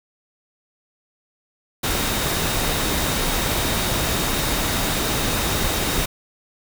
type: tone in noise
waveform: sine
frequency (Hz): 3729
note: A#7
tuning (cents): 0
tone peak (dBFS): -33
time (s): 1.83-6.06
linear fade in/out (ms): 10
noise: pink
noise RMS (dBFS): -22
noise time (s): 1.83-6.06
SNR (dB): -14
effects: none